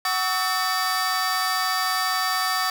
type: tone cluster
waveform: 45% pulse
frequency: 747 / 1126 / 1301 / 1802 / 4695 Hz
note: F#5 / C#6 / E6 / A6 / D8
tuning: +16 / +27 / -23 / +41 / -1 cents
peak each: -28 dBFS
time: 0.05-2.7 s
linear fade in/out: 2 ms
effects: none